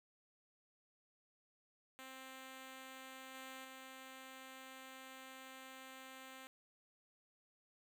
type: tone with level steps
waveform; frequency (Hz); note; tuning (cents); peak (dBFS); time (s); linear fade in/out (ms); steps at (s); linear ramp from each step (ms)
5% pulse; 262.8; C4; +8; -40 / -38 / -41; 1.99-6.47; 0; 3.34 / 3.64; 10
effects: none